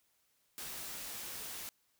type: noise with comb filter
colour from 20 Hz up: white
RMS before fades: -44 dBFS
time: 0.58-1.69 s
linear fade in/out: 0 ms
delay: 15 ms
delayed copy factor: -0.5
effects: white hiss -75 dBFS RMS until 1.99 s